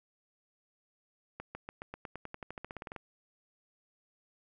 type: accelerating click train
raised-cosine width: 0.5 ms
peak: -26 dBFS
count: 19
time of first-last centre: 1.4-2.963 s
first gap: 150 ms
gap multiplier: 0.93
effects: none